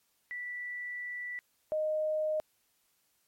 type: tone pair in turn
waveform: sine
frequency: 1964 / 618.6 Hz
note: B6 / D#5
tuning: -10 / -10 cents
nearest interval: octave + minor sixth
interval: 2000 cents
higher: first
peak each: -36 / -28 dBFS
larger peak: second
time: 0.31-1.39 / 1.72-2.4 s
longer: first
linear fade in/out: 0 ms
effects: white hiss -73 dBFS RMS until 3.27 s + MP3 64 kbps